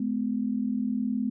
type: tone pair together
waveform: sine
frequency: 212.9 / 252.6 Hz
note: G#3 / B3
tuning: +43 / +39 cents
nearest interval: minor third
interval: 296 cents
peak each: -28 dBFS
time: 0-1.3 s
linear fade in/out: 5 ms
effects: none